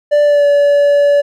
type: tone with pitch glide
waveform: triangle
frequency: 587.3 to 574.2 Hz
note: D5 to D5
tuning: 0 to -39 cents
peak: -5 dBFS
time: 0.11-1.22 s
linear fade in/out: 20 ms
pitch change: -39 cents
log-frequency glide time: 0.23-0.46 s
effects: none